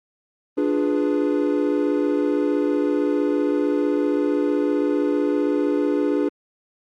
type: chord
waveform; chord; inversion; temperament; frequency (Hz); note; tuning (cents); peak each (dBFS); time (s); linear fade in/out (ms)
triangle; D diminished seventh; none; equal; 293.7 / 349.2 / 415.3 / 493.9; D4 / F4 / Ab4 / Cb5; 0 / 0 / 0 / 0; -19 / -24 / -22 / -25; 0.57-6.29; 10
effects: Opus 32 kbps